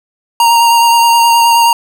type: tone with vibrato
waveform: square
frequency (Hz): 932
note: A#5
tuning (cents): -1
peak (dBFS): -6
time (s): 0.4-1.73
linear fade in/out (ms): 2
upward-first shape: sine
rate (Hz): 9.5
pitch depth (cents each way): 15
effects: none